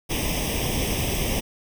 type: noise with comb filter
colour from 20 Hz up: pink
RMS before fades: -25 dBFS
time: 0.09-1.41 s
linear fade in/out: 20 ms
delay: 0.35 ms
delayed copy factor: +0.85
effects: none